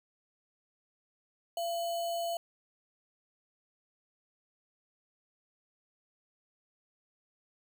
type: tone with sample-and-hold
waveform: sine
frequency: 681 Hz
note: F5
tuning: 44 cents flat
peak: -31 dBFS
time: 1.57-2.37 s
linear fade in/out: 2 ms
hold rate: 3675 Hz
effects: none